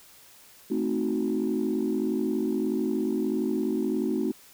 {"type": "chord", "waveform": "sine", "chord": "A diminished seventh", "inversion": "none", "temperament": "equal with one note detuned", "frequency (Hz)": [220, 261.6, 313.1, 370], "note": ["A3", "C4", "Eb4", "Gb4"], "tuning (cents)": [0, 0, 11, 0], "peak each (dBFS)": -29, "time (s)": [0.7, 4.32], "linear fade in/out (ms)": 10, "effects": ["tanh soft clip ceiling -17 dBFS", "white hiss -53 dBFS RMS until 4.53 s"]}